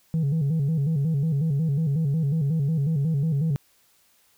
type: tone with vibrato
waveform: sine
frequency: 150.3 Hz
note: D3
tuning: 40 cents sharp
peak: -18 dBFS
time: 0.14-3.56 s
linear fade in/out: 0 ms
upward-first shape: square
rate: 5.5 Hz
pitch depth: 130 cents each way
effects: tanh soft clip ceiling -19 dBFS + white hiss -62 dBFS RMS until 4.37 s